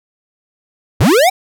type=linear sweep; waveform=square; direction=up; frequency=64.9 to 790 Hz; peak=-8 dBFS; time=1-1.3 s; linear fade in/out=10 ms; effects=none